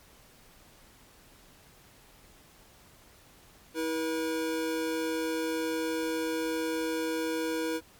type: tone pair together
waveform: square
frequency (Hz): 322.6 / 481.4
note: E4 / B4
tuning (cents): -37 / -44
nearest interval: perfect fifth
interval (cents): 693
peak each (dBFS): -32 / -33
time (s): 3.74-7.81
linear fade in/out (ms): 50
effects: pink hiss -57 dBFS RMS until 7.99 s + MP3 96 kbps